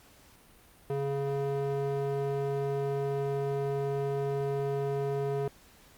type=tone with band-pass filter; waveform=square; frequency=139.3 Hz; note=C#3; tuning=9 cents sharp; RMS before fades=-31 dBFS; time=0.9-5.48 s; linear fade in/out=0 ms; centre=440 Hz; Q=1.5; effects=pink hiss -58 dBFS RMS until 5.97 s + Opus 48 kbps